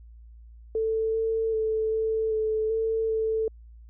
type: tone with pitch steps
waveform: sine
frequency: 443.4 / 447.3 / 439.1 / 442 / 436.1 / 446.3 / 442 Hz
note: A4 / A4 / A4 / A4 / A4 / A4 / A4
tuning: +13 / +28 / -4 / +8 / -15 / +25 / +8 cents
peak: -23 dBFS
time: 0.75-3.48 s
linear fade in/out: 2 ms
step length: 390 ms
effects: added 57 Hz sine -45 dBFS peak until 3.89 s